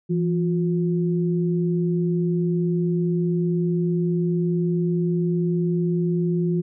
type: tone pair together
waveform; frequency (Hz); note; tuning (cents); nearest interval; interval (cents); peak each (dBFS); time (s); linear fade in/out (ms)
sine; 168.9 / 357.9; E3 / F4; +42 / +42; octave + minor second; 1300; -20 / -25; 0.09-6.62; 20
effects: none